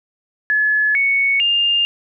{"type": "tone with pitch steps", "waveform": "sine", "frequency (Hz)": [1710, 2219, 2809], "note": ["A6", "C#7", "F7"], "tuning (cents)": [-50, 1, 9], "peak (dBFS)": -13, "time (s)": [0.5, 1.85], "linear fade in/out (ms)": 0, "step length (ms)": 450, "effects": []}